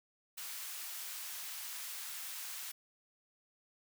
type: high-pass noise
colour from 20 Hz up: white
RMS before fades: -44 dBFS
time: 0.37-2.72 s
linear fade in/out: 10 ms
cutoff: 1100 Hz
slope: 12 dB/octave
effects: none